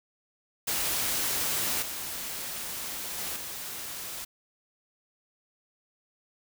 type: noise with level steps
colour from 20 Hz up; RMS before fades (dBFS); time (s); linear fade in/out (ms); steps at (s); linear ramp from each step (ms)
white; -29 / -36 / -34 / -38; 0.67-4.25; 10; 1.82 / 3.18 / 3.36; 5
effects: none